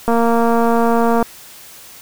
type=click train; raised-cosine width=1 ms; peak=-3 dBFS; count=267; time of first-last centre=0.08-1.227 s; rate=232 Hz; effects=white hiss -39 dBFS RMS until 2.01 s